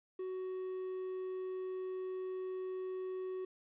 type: tone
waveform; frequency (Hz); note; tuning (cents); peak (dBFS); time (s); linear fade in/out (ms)
triangle; 372.7; F#4; +13; -36; 0.19-3.45; 5
effects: resampled to 8000 Hz + 12-bit